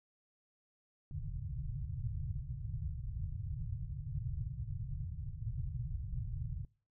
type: low-pass noise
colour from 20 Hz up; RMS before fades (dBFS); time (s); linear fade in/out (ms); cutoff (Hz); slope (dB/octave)
white; -40; 1.11-6.65; 2; 150; 96
effects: noise-tail reverb RT60 0.4 s tail -23 dB re dry